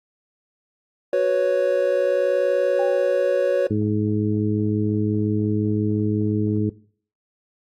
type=chord; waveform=triangle; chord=F# suspended fourth; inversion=none; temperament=equal; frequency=370 / 493.9 / 554.4 Hz; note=F#4 / B4 / C#5; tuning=0 / 0 / 0 cents; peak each=-22 / -20 / -17 dBFS; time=1.13-3.67 s; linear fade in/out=2 ms
type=tone with exponential decay; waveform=sine; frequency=798 Hz; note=G5; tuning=31 cents sharp; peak=-25 dBFS; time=2.79-3.3 s; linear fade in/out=5 ms; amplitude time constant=110 ms
type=harmonic tone; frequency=105.7 Hz; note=G#2; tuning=31 cents sharp; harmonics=1 / 2 / 3 / 4; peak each=-23 / -23 / -24 / -27 dBFS; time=3.7-6.7 s; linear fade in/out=10 ms
effects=noise-tail reverb RT60 0.5 s tail -20 dB re dry + AAC 64 kbps